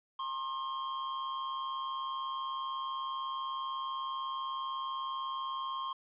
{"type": "tone with amplitude modulation", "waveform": "square", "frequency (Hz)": 1066, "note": "C6", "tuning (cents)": 32, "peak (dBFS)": -33, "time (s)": [0.19, 5.93], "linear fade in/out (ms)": 5, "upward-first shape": "sine", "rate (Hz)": 140, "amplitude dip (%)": 55, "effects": ["resampled to 8000 Hz", "11-bit"]}